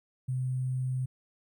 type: tone with sample-and-hold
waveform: sine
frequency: 128.5 Hz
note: C3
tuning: 31 cents flat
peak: -28 dBFS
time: 0.28-1.06 s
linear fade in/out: 10 ms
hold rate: 8820 Hz
effects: none